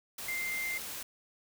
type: tone in noise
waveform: sine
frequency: 2093 Hz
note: C7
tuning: in tune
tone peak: -33 dBFS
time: 0.28-0.78 s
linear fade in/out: 5 ms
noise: white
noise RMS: -41 dBFS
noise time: 0.18-1.03 s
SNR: +5 dB
effects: none